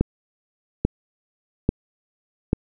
click train, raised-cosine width 3 ms, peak -4 dBFS, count 4, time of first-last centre 0.01-2.531 s, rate 1.19 Hz, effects none

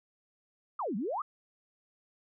sine exponential two-way sweep, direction down then up, 1301 to 180 to 1301 Hz, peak -31 dBFS, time 0.79-1.22 s, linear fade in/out 5 ms, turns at 0.96 s, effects none

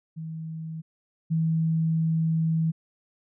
sine tone pair in turn, 160.5 / 161.71 Hz, E3 / E3, -46 / -33 cents, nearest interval unison, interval 13 cents, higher second, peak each -32 / -21 dBFS, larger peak second, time 0.16-0.82 / 1.3-2.72 s, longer second, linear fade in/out 20 ms, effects none

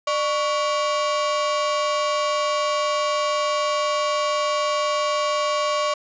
45% pulse ring-modulated tone, 859 Hz, A5, 42 cents flat, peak -17 dBFS, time 0.07-5.94 s, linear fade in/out 5 ms, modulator 260 Hz, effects resampled to 16000 Hz + 8-bit

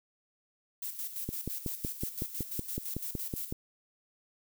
violet noise with tremolo, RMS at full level -37 dBFS, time 0.82-3.53 s, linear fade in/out 5 ms, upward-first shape square, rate 5.9 Hz, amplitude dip 60%
click train, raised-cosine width 3 ms, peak -21 dBFS, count 13, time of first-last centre 1.29-3.525 s, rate 5.37 Hz
effects none

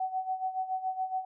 sine tone with tremolo, 752 Hz, F#5, 28 cents sharp, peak -27 dBFS, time 0-1.25 s, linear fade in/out 5 ms, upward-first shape sine, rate 7.1 Hz, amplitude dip 75%, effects none

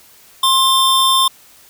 square tone pair together, 1059 / 3570 Hz, C6 / A7, +21 / +24 cents, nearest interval octave + major sixth, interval 2103 cents, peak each -14 dBFS, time 0.43-1.28 s, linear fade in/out 5 ms, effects white hiss -46 dBFS RMS until 1.69 s

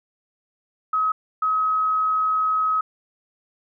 sine tone bursts at uneven times, 1274 Hz, D#6, 41 cents sharp, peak -18 dBFS, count 2, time 0.93-1.12 / 1.42-2.81 s, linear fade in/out 5 ms, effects none

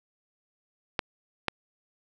clicks, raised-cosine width 0.3 ms, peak -9 / -9 dBFS, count 2, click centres 0.992 / 1.483 s, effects none

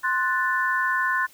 sine chord, F# diminished, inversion second, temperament equal, 1046.5 / 1480 / 1760 Hz, C6 / F#6 / A6, 0 / 0 / 0 cents, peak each -25 dBFS, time 0.03-1.27 s, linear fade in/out 20 ms, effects white hiss -53 dBFS RMS until 1.33 s

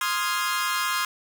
sawtooth chord, F minor seventh, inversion second, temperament equal, 1046.5 / 1244.5 / 1396.9 / 1661.2 Hz, C6 / Eb6 / F6 / Ab6, 0 / 0 / 0 / 0 cents, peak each -24 / -26 / -27 / -27 dBFS, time 0.01-1.05 s, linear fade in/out 2 ms, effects none

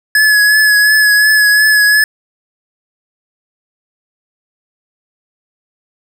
square tone with vibrato, 1700 Hz, G#6, 40 cents sharp, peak -7 dBFS, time 0.15-2.04 s, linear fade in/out 2 ms, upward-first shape triangle, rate 2.8 Hz, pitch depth 32 cents each way, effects none

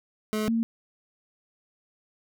25% pulse / sine tone pair in turn, 214.8 / 228.4 Hz, A3 / A#3, -41 / -35 cents, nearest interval minor second, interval 106 cents, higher second, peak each -22 dBFS, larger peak neither, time 0.33-0.48 / 0.48-0.63 s, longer neither, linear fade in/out 0 ms, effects none

